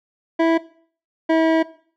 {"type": "tone pair in turn", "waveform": "25% pulse", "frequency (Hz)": [328.7, 323.1], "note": ["E4", "E4"], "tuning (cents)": [-5, -35], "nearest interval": "unison", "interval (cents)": 30, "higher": "first", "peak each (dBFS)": -10, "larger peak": "neither", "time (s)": [[0.39, 0.58], [1.29, 1.63]], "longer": "second", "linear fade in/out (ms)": 10, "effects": ["noise-tail reverb RT60 0.5 s tail -19 dB re dry", "low-pass 2000 Hz 12 dB/octave"]}